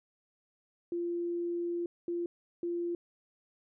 sine tone bursts at uneven times, 345.2 Hz, F4, 20 cents flat, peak -31 dBFS, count 3, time 0.92-1.86 / 2.08-2.26 / 2.63-2.95 s, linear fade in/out 2 ms, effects none

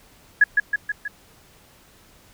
sine tone with echo, 1679 Hz, G#6, 18 cents sharp, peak -9 dBFS, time 0.41-0.44 s, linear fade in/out 5 ms, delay 160 ms, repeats 4, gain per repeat -4 dB, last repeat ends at 1.08 s, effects pink hiss -53 dBFS RMS until 2.33 s

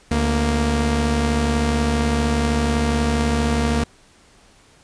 sawtooth tone pair together, 72.43 / 233.1 Hz, D2 / A#3, -23 / 0 cents, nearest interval octave + minor sixth, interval 2023 cents, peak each -16 dBFS, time 0.11-3.84 s, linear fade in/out 5 ms, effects pink hiss -52 dBFS RMS until 4.83 s + resampled to 22050 Hz

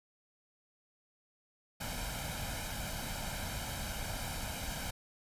pink noise with comb filter, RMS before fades -39 dBFS, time 1.8-4.91 s, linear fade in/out 10 ms, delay 1.3 ms, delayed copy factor +0.7, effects resampled to 32000 Hz

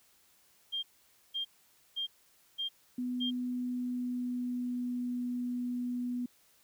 sine tone bursts, 3200 Hz, G7, 35 cents sharp, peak -32 dBFS, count 5, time 0.72-3.31 s, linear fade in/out 20 ms, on 110 ms, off 510 ms
sine tone with pitch glide, 248.4 to 245.7 Hz, B3 to B3, +10 to -9 cents, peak -32 dBFS, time 2.98-6.26 s, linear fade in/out 5 ms, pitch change -19 cents, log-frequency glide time 3.46-5.18 s
effects white hiss -66 dBFS RMS until 6.63 s

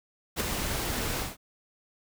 pink noise with ADSR envelope, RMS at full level -26 dBFS, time 0.36-1.37 s, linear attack 43 ms, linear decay 6 ms, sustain -5 dB, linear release 180 ms, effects none

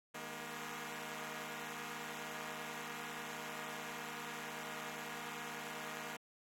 5% pulse chord, D# suspended fourth, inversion none, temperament equal with one note detuned, 155.56 / 207.7 / 238.4 Hz, D#3 / G#3 / A#3, 0 / 0 / +39 cents, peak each -39 / -40 / -35 dBFS, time 0.14-6.17 s, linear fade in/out 10 ms, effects AAC 48 kbps

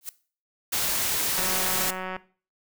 blue noise with exponential growth, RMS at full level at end -29 dBFS, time 0.01-0.09 s, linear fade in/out 1 ms, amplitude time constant 17 ms
white noise, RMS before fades -26 dBFS, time 0.72-1.91 s, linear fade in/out 10 ms
click train, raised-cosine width 0.5 ms, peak -18 dBFS, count 147, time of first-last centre 1.38-2.165 s, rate 186 Hz
effects noise-tail reverb RT60 0.4 s tail -18 dB re dry

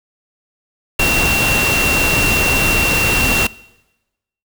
sine tone in noise, 2733 Hz, F7, 38 cents flat, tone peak -14 dBFS, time 0.99-3.47 s, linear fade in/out 5 ms, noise pink, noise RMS -17 dBFS, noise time 0.99-3.47 s, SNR 0 dB, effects noise-tail reverb RT60 1.0 s tail -22 dB re dry

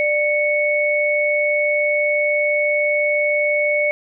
sine tone pair together, 593.3 / 2217 Hz, D5 / C#7, +18 / 0 cents, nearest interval octave + major seventh, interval 2282 cents, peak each -18 dBFS, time 0-3.91 s, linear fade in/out 0 ms, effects none

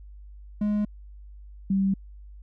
triangle / sine tone pair in turn, 208.6 / 194.08 Hz, G#3 / G3, +8 / -17 cents, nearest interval minor second, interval 125 cents, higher first, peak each -20 dBFS, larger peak neither, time 0.61-0.85 / 1.7-1.94 s, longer neither, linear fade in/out 5 ms, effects added 50 Hz sine -42 dBFS peak until 2.42 s

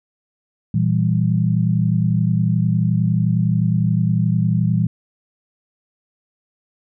sine chord, E diminished, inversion second, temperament equal, 116.54 / 164.81 / 196 Hz, Bb2 / E3 / G3, 0 / 0 / 0 cents, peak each -18 / -18 / -21 dBFS, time 0.74-4.87 s, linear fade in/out 5 ms, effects none

